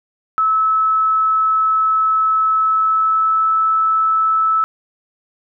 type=tone with pitch glide; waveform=sine; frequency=1300 to 1308.3 Hz; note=E6 to E6; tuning=-24 to -13 cents; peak=-12 dBFS; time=0.38-4.64 s; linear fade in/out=0 ms; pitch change=+11 cents; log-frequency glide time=2.6-3.52 s; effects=none